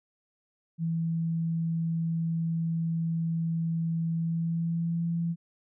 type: tone with pitch glide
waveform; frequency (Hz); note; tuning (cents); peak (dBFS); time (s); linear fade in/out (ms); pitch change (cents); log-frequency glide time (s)
sine; 164.81 to 168.37; E3 to E3; 0 to +37; -26; 0.78-5.36; 50; +37; 4.14-5.05
effects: none

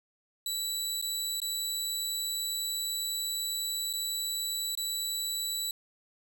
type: tone with dropouts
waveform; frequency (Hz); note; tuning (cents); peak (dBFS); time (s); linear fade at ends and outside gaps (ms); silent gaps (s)
20% pulse; 3946; B7; -2; -25; 0.46-5.71; 2; 1.015-1.024 / 1.402-1.417 / 3.929-3.935 / 4.752-4.774
effects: none

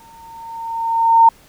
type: tone with exponential growth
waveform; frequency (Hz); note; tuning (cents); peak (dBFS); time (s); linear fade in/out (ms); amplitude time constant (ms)
sine; 914; A#5; -34; -4; 0-1.29; 5; 280
effects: pink hiss -49 dBFS RMS until 1.48 s

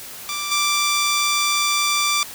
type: tone with level steps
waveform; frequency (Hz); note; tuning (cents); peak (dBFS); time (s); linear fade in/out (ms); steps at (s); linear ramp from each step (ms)
10% pulse; 1174.7; D6; 0; -16 / -9; 0.29-2.23; 0; 0.51; 10
effects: white hiss -36 dBFS RMS until 2.34 s

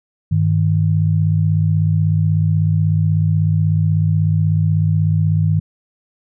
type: tone pair together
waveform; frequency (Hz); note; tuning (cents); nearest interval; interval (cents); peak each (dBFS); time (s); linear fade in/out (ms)
sine; 100 / 156.29; G2 / D#3; +35 / +8; minor sixth; 773; -15; 0.31-5.6; 10
effects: none

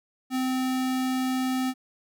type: tone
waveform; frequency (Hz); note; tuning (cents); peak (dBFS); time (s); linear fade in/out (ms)
square; 258.3; C4; -22; -25; 0.3-1.74; 50
effects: none

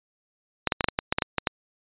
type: clicks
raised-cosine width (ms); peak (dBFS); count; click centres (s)
0.3; -6; 11; 0.673 / 0.722 / 0.808 / 0.843 / 0.886 / 0.989 / 1.125 / 1.185 / 1.222 / 1.383 / 1.472
effects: resampled to 8000 Hz

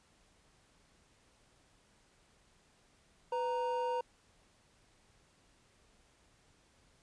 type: tone pair together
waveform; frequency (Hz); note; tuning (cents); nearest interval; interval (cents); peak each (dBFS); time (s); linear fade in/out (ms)
triangle; 498.6 / 932.3; B4 / A#5; +16 / 0; major seventh; 1084; -33 / -33; 3.32-4.01; 5
effects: pink hiss -68 dBFS RMS until 7.02 s + resampled to 22050 Hz

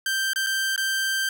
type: tone with dropouts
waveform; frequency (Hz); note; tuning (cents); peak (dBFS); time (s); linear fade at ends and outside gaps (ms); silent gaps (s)
sawtooth; 1568; G6; 0; -19; 0.06-1.29; 2; 0.334-0.359 / 0.464-0.468 / 0.762-0.777
effects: none

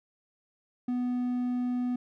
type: tone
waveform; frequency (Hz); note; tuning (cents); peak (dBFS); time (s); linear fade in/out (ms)
triangle; 247.3; B3; +3; -25; 0.88-1.96; 5
effects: none

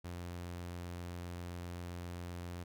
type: tone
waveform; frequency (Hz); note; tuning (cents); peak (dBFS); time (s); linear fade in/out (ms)
sawtooth; 87.6; F2; +6; -38; 0.04-2.64; 10
effects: none

